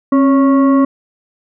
sine tone with frequency modulation, 270 Hz, C#4, 45 cents flat, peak -7 dBFS, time 0.12-0.85 s, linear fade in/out 5 ms, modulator 831 Hz, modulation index 0.59, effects none

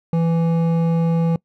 triangle tone with hard clipping, 166.2 Hz, E3, 15 cents sharp, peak -17 dBFS, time 0.13-1.36 s, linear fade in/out 2 ms, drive 14 dB, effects noise-tail reverb RT60 0.1 s tail -23 dB re dry

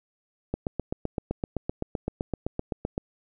click train, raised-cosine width 2 ms, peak -14 dBFS, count 20, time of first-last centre 0.54-2.979 s, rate 7.79 Hz, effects none

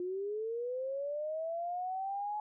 sine linear sweep, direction up, 351.8 to 848 Hz, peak -34 dBFS, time 0-2.4 s, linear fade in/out 2 ms, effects none

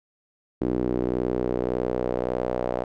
sawtooth tone with band-pass filter sweep, 61.74 Hz, B1, in tune, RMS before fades -26 dBFS, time 0.61-2.84 s, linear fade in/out 5 ms, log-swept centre 330 to 590 Hz, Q 2.6, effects none

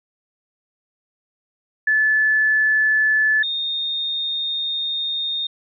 sine tone pair in turn, 1734 / 3674 Hz, A6 / A#7, -26 / -26 cents, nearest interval octave + minor second, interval 1300 cents, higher second, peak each -14 / -21 dBFS, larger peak first, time 1.87-3.43 / 3.43-5.47 s, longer second, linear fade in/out 5 ms, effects none

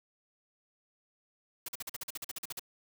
white noise bursts, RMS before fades -39 dBFS, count 14, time 1.66-2.595 s, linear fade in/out 5 ms, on 25 ms, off 45 ms, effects none

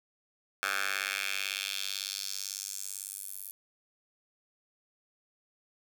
10% pulse tone with high-pass filter sweep, 98 Hz, G2, in tune, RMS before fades -36 dBFS, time 0.63-3.51 s, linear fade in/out 0 ms, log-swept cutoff 1400 to 12000 Hz, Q 1.9, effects none

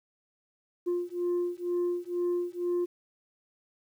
sine beating tone pair, 351 / 353.1 Hz, F4 / F4, +9 / +19 cents, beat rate 2.1 Hz, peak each -29 / -29 dBFS, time 0.86-2.86 s, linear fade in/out 20 ms, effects tanh soft clip ceiling -24 dBFS + 10-bit

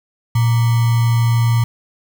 sine tone with sample-and-hold, 116.54 Hz, A#2, in tune, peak -11 dBFS, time 0.35-1.64 s, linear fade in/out 5 ms, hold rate 1050 Hz, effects none

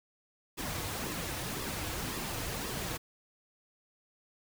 pink noise with flanger, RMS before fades -37 dBFS, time 0.57-2.98 s, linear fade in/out 20 ms, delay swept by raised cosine 1.3 to 5.1 ms, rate 1.9 Hz, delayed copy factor -0.55, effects none

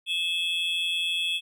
triangle tone cluster, 2603 / 3263 / 3435 Hz, E7 / G#7 / A7, -22 / -31 / -42 cents, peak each -28 dBFS, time 0.06-1.41 s, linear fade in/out 50 ms, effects none

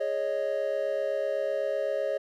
triangle chord, Ab suspended fourth, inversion none, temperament equal, 415.3 / 554.4 / 622.3 Hz, Ab4 / Db5 / Eb5, 0 / 0 / 0 cents, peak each -33 / -27 / -29 dBFS, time 0-2.18 s, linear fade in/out 10 ms, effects none

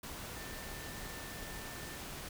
sine tone in noise, 1786 Hz, A6, 25 cents sharp, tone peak -52 dBFS, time 0.36-1.98 s, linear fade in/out 5 ms, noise pink, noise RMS -45 dBFS, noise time 0.03-2.29 s, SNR -10 dB, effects none

